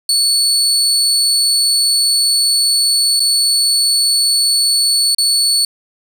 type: tone with dropouts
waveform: 30% pulse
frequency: 4435 Hz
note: C#8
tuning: in tune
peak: -8 dBFS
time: 0.09-5.65 s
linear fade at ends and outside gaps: 2 ms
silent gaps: 3.196-3.202 / 5.148-5.183 s
effects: none